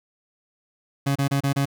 30% pulse tone bursts, 139.1 Hz, C#3, 6 cents sharp, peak -17 dBFS, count 5, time 1.06-1.656 s, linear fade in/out 10 ms, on 96 ms, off 29 ms, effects none

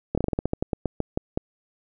slowing click train, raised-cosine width 2 ms, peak -10 dBFS, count 15, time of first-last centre 0.15-1.375 s, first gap 26 ms, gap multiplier 1.17, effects none

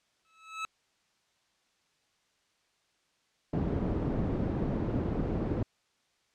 25% pulse tone with exponential growth, 1300 Hz, E6, 24 cents flat, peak -27 dBFS, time 0.25-0.65 s, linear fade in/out 0 ms, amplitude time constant 86 ms
white low-pass noise, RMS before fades -31 dBFS, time 3.53-5.63 s, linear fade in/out 5 ms, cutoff 290 Hz, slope 12 dB/octave
effects white hiss -72 dBFS RMS until 6.34 s + low-pass 6000 Hz 12 dB/octave

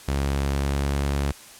sawtooth tone with pitch glide, 69.3 to 70.19 Hz, C#2 to C#2, 0 to +22 cents, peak -18 dBFS, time 0.08-1.32 s, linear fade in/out 5 ms, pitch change +22 cents, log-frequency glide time 0.49-0.92 s, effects white hiss -45 dBFS RMS until 1.59 s + low-pass 11000 Hz 12 dB/octave

